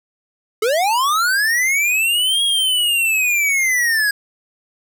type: linear two-way sweep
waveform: square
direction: up then down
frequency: 412.3 to 3307 to 1633 Hz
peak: -15 dBFS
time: 0.62-4.11 s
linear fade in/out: 5 ms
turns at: 2.43 s
effects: none